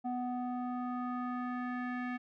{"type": "tone with low-pass filter sweep", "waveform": "square", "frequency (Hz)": 247.9, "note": "B3", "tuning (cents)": 7, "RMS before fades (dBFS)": -37, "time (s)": [0.04, 2.18], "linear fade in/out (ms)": 20, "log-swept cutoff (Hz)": [770, 2000], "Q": 3, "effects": []}